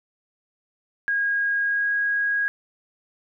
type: tone with pitch glide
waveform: sine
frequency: 1635 to 1645.4 Hz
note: G#6 to G#6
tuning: -28 to -17 cents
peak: -20 dBFS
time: 1.08-2.48 s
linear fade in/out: 0 ms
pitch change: +11 cents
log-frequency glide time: 1.64-1.9 s
effects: none